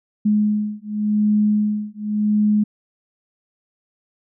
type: beating tone pair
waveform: sine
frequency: 209.9 / 210.79 Hz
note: G#3 / G#3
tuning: +19 / +26 cents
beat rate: 0.89 Hz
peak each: -19 dBFS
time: 0.25-2.64 s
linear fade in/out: 10 ms
effects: none